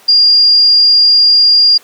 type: tone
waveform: sine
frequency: 4812 Hz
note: D8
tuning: 41 cents sharp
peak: -4 dBFS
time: 0.08-1.78 s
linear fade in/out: 10 ms
effects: pink hiss -42 dBFS RMS until 1.83 s + high-pass 400 Hz 12 dB/octave